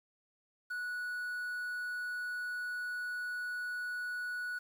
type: tone with quantisation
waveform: triangle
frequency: 1470 Hz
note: F#6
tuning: 12 cents flat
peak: -34 dBFS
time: 0.7-4.59 s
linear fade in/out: 10 ms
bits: 10
effects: none